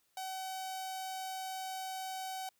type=tone with notch filter; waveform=sawtooth; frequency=758 Hz; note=F#5; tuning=42 cents sharp; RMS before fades=-41 dBFS; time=0.17-2.49 s; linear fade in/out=2 ms; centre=1800 Hz; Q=1.1; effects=white hiss -75 dBFS RMS until 2.59 s